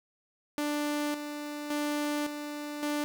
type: tone with tremolo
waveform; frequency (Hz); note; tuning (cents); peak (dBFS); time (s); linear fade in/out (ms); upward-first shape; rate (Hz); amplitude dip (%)
sawtooth; 294.9; D4; +7; -25; 0.58-3.04; 0; square; 0.89; 55
effects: 9-bit